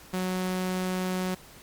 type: tone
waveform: sawtooth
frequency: 184.5 Hz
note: F#3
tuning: 5 cents flat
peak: -23 dBFS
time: 0.13-1.35 s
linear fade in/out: 10 ms
effects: pink hiss -50 dBFS RMS until 1.62 s + MP3 96 kbps